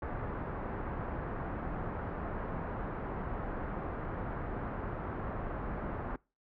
pink low-pass noise, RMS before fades -38 dBFS, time 0.02-6.16 s, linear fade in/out 2 ms, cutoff 1500 Hz, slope 24 dB/octave, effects noise-tail reverb RT60 0.3 s tail -24 dB re dry

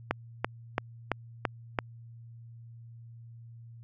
click train, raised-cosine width 0.5 ms, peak -11 dBFS, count 6, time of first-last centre 0.11-1.788 s, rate 2.98 Hz, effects added 116 Hz sine -46 dBFS peak until 3.83 s

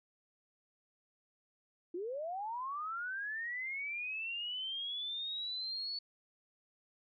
sine linear sweep, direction up, 329.6 to 4459 Hz, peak -37 dBFS, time 1.94-5.99 s, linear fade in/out 5 ms, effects none

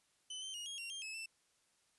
sawtooth tone with pitch steps, 3027 / 3111 / 2873 / 3269 / 2755 / 3194 / 2589 / 2663 Hz, F#7 / G7 / F7 / G#7 / F7 / G7 / E7 / E7, +39 / -14 / +48 / -28 / -24 / +32 / -32 / +17 cents, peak -40 dBFS, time 0.3-1.26 s, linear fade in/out 5 ms, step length 120 ms, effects white hiss -75 dBFS RMS until 1.98 s + resampled to 24000 Hz

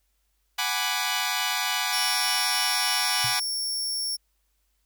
10% pulse chord, G# half-diminished seventh, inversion third, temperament equal, 740 / 830.6 / 987.8 / 1174.7 Hz, F#5 / G#5 / B5 / D6, 0 / 0 / 0 / 0 cents, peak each -22 dBFS, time 0.58-3.4 s, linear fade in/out 10 ms
sawtooth tone, 5470 Hz, F8, 37 cents flat, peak -24 dBFS, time 1.92-4.17 s, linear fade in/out 20 ms
sine tone with exponential decay, 121.3 Hz, B2, 31 cents flat, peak -29 dBFS, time 3.24-3.39 s, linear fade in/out 5 ms, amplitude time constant 31 ms
effects added 50 Hz sine -70 dBFS peak until 4.85 s + white hiss -74 dBFS RMS until 4.85 s

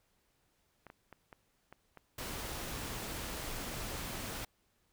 clicks, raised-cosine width 0.5 ms, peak -35 dBFS, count 6, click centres 0.867 / 0.901 / 1.127 / 1.328 / 1.726 / 1.973 s
pink noise, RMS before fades -41 dBFS, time 2.18-4.45 s, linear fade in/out 5 ms
effects pink hiss -75 dBFS RMS until 4.92 s

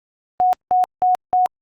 sine tone bursts, 733 Hz, F#5, 16 cents flat, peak -12 dBFS, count 4, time 0.4-1.46 s, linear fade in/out 0 ms, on 130 ms, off 180 ms, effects Opus 24 kbps

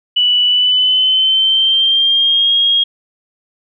sine tone with pitch glide, 2960 to 3265 Hz, F#7 to G#7, 0 to -30 cents, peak -9 dBFS, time 0.16-2.84 s, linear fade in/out 10 ms, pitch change +170 cents, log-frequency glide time 0.46-2.53 s, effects none

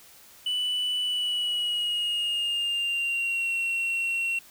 sine tone with pitch glide, 2976 to 2729 Hz, F#7 to F7, +9 to -41 cents, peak -22 dBFS, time 0.46-4.39 s, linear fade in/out 5 ms, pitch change -150 cents, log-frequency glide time 1.02-3.52 s, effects tanh soft clip ceiling -24 dBFS + white hiss -52 dBFS RMS until 4.5 s

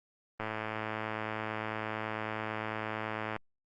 click train, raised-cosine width 0.5 ms, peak -20 dBFS, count 324, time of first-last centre 0.4-3.363 s, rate 109 Hz, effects Opus 24 kbps

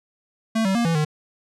square tone with pitch steps, 223.3 / 192.1 / 235.5 / 165.9 / 152.4 Hz, A3 / G3 / A#3 / E3 / D#3, +26 / -35 / +18 / +11 / -36 cents, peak -19 dBFS, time 0.55-1.05 s, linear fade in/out 10 ms, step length 100 ms, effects low-pass 9000 Hz 12 dB/octave

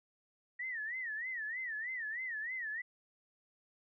sine tone with vibrato, 1880 Hz, A#6, 14 cents sharp, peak -37 dBFS, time 0.59-2.82 s, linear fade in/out 10 ms, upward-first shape sine, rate 3.2 Hz, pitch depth 170 cents each way, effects none

